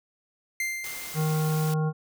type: tone with exponential decay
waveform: 45% pulse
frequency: 2093 Hz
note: C7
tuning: in tune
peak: -25 dBFS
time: 0.6-1.66 s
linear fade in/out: 2 ms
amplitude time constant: 230 ms
type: noise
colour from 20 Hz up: white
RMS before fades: -38 dBFS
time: 0.84-1.74 s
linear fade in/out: 2 ms
type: harmonic tone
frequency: 155.56 Hz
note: D#3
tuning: in tune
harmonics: 1 / 3 / 5 / 7 / 9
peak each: -23 / -33 / -37 / -40 / -42 dBFS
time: 1.14-1.93 s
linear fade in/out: 50 ms
effects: none